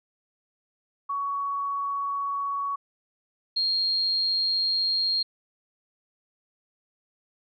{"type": "tone pair in turn", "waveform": "sine", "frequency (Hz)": [1121, 4232], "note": ["C#6", "C8"], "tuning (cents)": [19, 19], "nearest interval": "octave + major seventh", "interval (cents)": 2300, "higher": "second", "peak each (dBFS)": [-26, -22], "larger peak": "second", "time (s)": [[1.09, 2.76], [3.56, 5.23]], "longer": "neither", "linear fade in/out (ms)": 10, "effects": []}